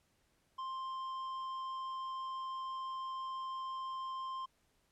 sine tone with tanh clipping, 1051 Hz, C6, 7 cents sharp, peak -40 dBFS, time 0.58-4.46 s, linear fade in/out 10 ms, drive 7 dB, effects pink hiss -75 dBFS RMS until 4.91 s + low-pass 12000 Hz 12 dB/octave

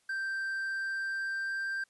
triangle tone with pitch glide, 1568 to 1577.1 Hz, G6 to G6, 0 to +10 cents, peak -30 dBFS, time 0.09-1.84 s, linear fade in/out 5 ms, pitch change +10 cents, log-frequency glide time 0.57-1.63 s, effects white hiss -71 dBFS RMS until 1.89 s + resampled to 24000 Hz

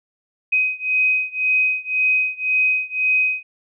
sine beating tone pair, 2516 / 2517.9 Hz, D#7 / D#7, +19 / +20 cents, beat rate 1.9 Hz, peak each -19 / -20 dBFS, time 0.52-3.43 s, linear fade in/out 10 ms, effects none

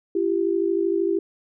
sine tone pair together, 339 / 392 Hz, E4 / G4, +49 / 0 cents, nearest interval minor third, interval 251 cents, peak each -22 dBFS, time 0.15-1.19 s, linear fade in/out 5 ms, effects none

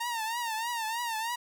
sawtooth tone with vibrato, 918 Hz, A#5, 27 cents flat, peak -27 dBFS, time 0-1.36 s, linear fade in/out 10 ms, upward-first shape triangle, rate 3.2 Hz, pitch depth 110 cents each way, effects none

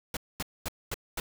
pink noise bursts, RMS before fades -33 dBFS, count 5, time 0.14-1.2 s, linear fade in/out 2 ms, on 28 ms, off 230 ms, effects none

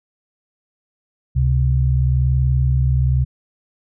sine tone pair together, 69 / 129.96 Hz, C#2 / C3, -7 / -11 cents, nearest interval major seventh, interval 1096 cents, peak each -16 dBFS, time 1.35-3.25 s, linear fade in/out 20 ms, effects none

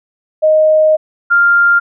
sine tone pair in turn, 622.3 / 1397 Hz, D#5 / F6, 0 / 0 cents, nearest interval octave + major second, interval 1400 cents, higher second, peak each -6 dBFS, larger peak neither, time 0.42-0.97 / 1.3-1.8 s, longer first, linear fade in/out 20 ms, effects none

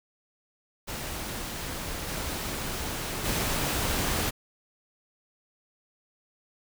pink noise with level steps, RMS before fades -35 / -33 / -28 dBFS, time 0.87-4.31 s, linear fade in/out 20 ms, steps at 2.07 / 3.24 s, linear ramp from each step 20 ms, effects none

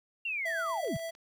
sine linear sweep, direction down, 2800 to 90.9 Hz, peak -31 dBFS, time 0.25-0.97 s, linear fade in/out 5 ms
square tone with tremolo, 660 Hz, E5, 2 cents sharp, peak -35 dBFS, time 0.45-1.11 s, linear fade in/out 10 ms, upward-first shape triangle, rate 8.7 Hz, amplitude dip 30%
clicks, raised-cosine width 0.2 ms, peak -39 dBFS, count 12, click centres 0.505 / 0.601 / 0.663 / 0.697 / 0.742 / 0.775 / 0.848 / 0.879 / 0.959 / 0.995 / 1.092 / 1.151 s
effects 11-bit

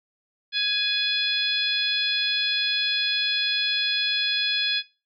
harmonic tone with a mistuned harmonic, 830.6 Hz, G#5, in tune, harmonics 2 / 3 / 4 / 5 / 6, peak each -30 / -29 / -25 / -27 / -32 dBFS, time 0.52-4.83 s, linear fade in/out 50 ms, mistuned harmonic 4, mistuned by +37 cents, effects noise-tail reverb RT60 0.3 s tail -18 dB re dry

